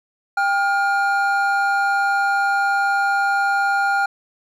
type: tone pair together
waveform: triangle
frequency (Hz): 794.7 / 1416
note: G5 / F6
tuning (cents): +23 / +23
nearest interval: minor seventh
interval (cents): 1000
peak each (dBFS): -17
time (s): 0.37-4.06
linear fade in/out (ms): 5
effects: none